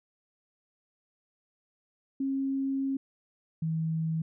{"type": "tone pair in turn", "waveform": "sine", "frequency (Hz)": [270.7, 160.96], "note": ["C#4", "E3"], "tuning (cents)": [-41, -41], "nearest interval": "major sixth", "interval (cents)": 900, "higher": "first", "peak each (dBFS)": -27, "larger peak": "neither", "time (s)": [[2.2, 2.97], [3.62, 4.22]], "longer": "first", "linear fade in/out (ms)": 5, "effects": []}